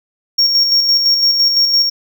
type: tone with tremolo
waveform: triangle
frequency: 5540 Hz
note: F8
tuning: 15 cents flat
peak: -7 dBFS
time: 0.38-1.9 s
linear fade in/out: 10 ms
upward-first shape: square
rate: 5.9 Hz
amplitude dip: 40%
effects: none